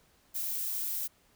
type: noise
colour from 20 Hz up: violet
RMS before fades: -34 dBFS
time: 0.34-1.08 s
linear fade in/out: 20 ms
effects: pink hiss -66 dBFS RMS until 1.35 s